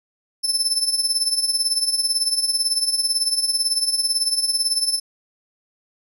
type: tone with tremolo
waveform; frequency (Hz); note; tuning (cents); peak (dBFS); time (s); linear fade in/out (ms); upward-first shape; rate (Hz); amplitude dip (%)
30% pulse; 5274; E8; 0; -11; 0.43-5; 20; triangle; 18; 80
effects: none